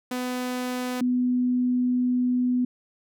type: tone pair in turn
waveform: sawtooth / sine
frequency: 250.4 / 248.8 Hz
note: B3 / B3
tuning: +24 / +13 cents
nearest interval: unison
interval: 11 cents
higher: first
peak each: -23 / -20 dBFS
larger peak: second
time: 0.11-1.01 / 1.01-2.65 s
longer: second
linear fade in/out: 5 ms
effects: none